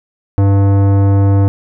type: tone with tanh clipping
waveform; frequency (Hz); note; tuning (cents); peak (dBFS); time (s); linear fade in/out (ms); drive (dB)
sine; 98.9; G2; +16; -9; 0.38-1.48; 0; 17
effects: none